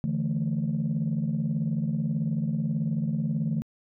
sine chord, D suspended second, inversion none, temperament just, 146.83 / 165.19 / 220.2 Hz, D3 / E3 / A3, 0 / +4 / +2 cents, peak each -28 dBFS, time 0.04-3.62 s, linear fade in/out 0 ms, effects tanh soft clip ceiling -19 dBFS

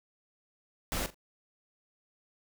pink noise with echo, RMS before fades -33 dBFS, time 0.92-1.06 s, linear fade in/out 0 ms, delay 42 ms, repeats 2, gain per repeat -14 dB, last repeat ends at 1.144 s, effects none

